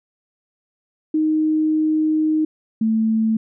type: tone pair in turn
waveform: sine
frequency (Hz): 311.1 / 221.4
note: D#4 / A3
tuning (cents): 0 / +11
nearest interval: tritone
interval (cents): 589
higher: first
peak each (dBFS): -15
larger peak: neither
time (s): 1.14-2.45 / 2.81-3.37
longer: first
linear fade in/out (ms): 5
effects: none